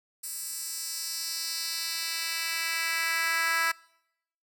10% pulse tone with high-pass filter sweep, 329.6 Hz, E4, in tune, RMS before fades -31 dBFS, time 0.23-3.72 s, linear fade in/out 10 ms, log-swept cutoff 8800 to 1500 Hz, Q 1.5, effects noise-tail reverb RT60 0.8 s tail -24 dB re dry

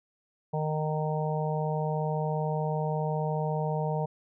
harmonic tone, 154.2 Hz, D#3, 15 cents flat, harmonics 1 / 3 / 4 / 5 / 6, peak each -29 / -34 / -35 / -36 / -37 dBFS, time 0.53-4.06 s, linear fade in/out 10 ms, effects none

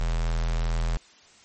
square tone with notch filter, 41.2 Hz, E1, in tune, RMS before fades -25 dBFS, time 0-0.97 s, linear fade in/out 0 ms, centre 290 Hz, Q 0.99, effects white hiss -54 dBFS RMS until 1.44 s + MP3 32 kbps

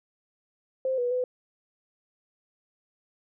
sine tone with pitch steps, 523 / 488.1 / 502 Hz, C5 / B4 / B4, -1 / -20 / +28 cents, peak -24 dBFS, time 0.85-1.24 s, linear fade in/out 2 ms, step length 130 ms, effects none

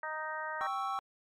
harmonic tone, 311.1 Hz, D#4, in tune, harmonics 2 / 3 / 4 / 5 / 6, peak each -43 / -40 / -42 / -41 / -43 dBFS, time 0.03-0.67 s, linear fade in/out 2 ms
triangle chord, C# diminished, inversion second, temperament equal, 784 / 1108.7 / 1318.5 Hz, G5 / C#6 / E6, 0 / 0 / 0 cents, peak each -35 dBFS, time 0.61-0.99 s, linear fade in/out 0 ms
effects MP3 64 kbps

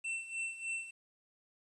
square tone with tremolo, 2690 Hz, E7, 34 cents sharp, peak -35 dBFS, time 0.04-0.91 s, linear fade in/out 10 ms, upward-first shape sine, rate 3.3 Hz, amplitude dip 75%, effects resampled to 24000 Hz + 11-bit

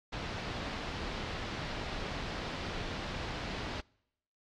pink low-pass noise, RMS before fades -39 dBFS, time 0.12-3.81 s, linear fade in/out 10 ms, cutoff 4600 Hz, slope 24 dB/octave, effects noise-tail reverb RT60 0.8 s tail -26 dB re dry + AAC 64 kbps

